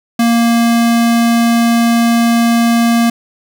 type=tone; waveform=square; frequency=233.1 Hz; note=A#3; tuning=in tune; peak=-9 dBFS; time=0.19-3.1 s; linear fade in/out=5 ms; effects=none